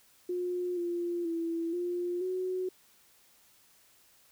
sine tone with pitch steps, 357.8 / 346.6 / 333 / 352.5 / 369.5 Hz, F4 / F4 / E4 / F4 / F#4, +42 / -13 / +18 / +16 / -2 cents, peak -30 dBFS, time 0.29-2.69 s, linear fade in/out 5 ms, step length 480 ms, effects white hiss -63 dBFS RMS until 4.31 s

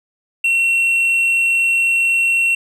triangle tone, 2722 Hz, F7, 45 cents flat, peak -11 dBFS, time 0.44-2.55 s, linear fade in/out 5 ms, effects resampled to 32000 Hz

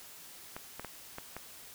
clicks, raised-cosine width 0.5 ms, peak -25 dBFS, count 5, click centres 0.565 / 0.796 / 0.847 / 1.184 / 1.366 s, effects white hiss -51 dBFS RMS until 1.74 s

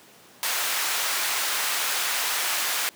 pink high-pass noise, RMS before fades -26 dBFS, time 0.43-2.89 s, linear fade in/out 0 ms, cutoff 1100 Hz, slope 12 dB/octave, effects pink hiss -51 dBFS RMS until 2.95 s + high-pass 200 Hz 12 dB/octave

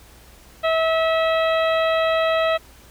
harmonic tone, 648 Hz, E5, 30 cents flat, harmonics 1 / 2 / 3 / 4 / 5 / 6, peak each -18 / -24 / -28 / -30 / -32 / -34 dBFS, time 0.63-2.58 s, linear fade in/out 20 ms, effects added 60 Hz sine -49 dBFS peak until 2.9 s + pink hiss -49 dBFS RMS until 2.9 s

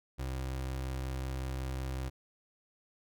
30% pulse tone, 65.41 Hz, C2, in tune, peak -32 dBFS, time 0.18-2.1 s, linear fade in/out 20 ms, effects none

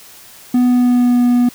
triangle tone with pitch glide, 247.7 to 243.9 Hz, B3 to B3, +5 to -21 cents, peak -7 dBFS, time 0.54-1.49 s, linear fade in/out 5 ms, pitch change -26 cents, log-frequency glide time 0.65-1.2 s, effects white hiss -40 dBFS RMS until 1.54 s

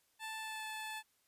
15% pulse tone with pitch glide, 880 to 870.4 Hz, A5 to A5, 0 to -19 cents, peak -35 dBFS, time 0.19-1.03 s, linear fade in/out 50 ms, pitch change -19 cents, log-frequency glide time 0.39-0.66 s, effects white hiss -75 dBFS RMS until 1.27 s + resampled to 32000 Hz

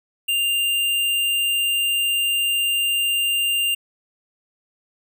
square tone, 2794 Hz, F7, in tune, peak -19 dBFS, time 0.28-3.75 s, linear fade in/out 10 ms, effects none

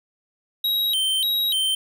square tone with vibrato, 3452 Hz, A7, 34 cents flat, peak -20 dBFS, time 0.64-1.75 s, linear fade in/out 5 ms, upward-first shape square, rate 1.7 Hz, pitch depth 180 cents each way, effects none

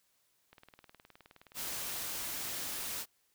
click train, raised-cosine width 0.3 ms, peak -38 dBFS, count 28, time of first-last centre 0.53-1.936 s, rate 19.2 Hz
white noise, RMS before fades -39 dBFS, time 1.54-3.06 s, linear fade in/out 50 ms
effects white hiss -74 dBFS RMS until 3.34 s

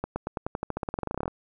accelerating click train, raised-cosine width 1 ms, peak -15 dBFS, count 22, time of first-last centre 0.04-1.28 s, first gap 120 ms, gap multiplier 0.92, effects none

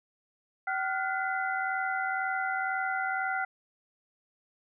sine tone cluster, 764 / 1406 / 1488 / 2023 Hz, G5 / F6 / F#6 / B6, -45 / +11 / +9 / +41 cents, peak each -32 / -32 / -37 / -37 dBFS, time 0.67-3.45 s, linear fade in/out 5 ms, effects none

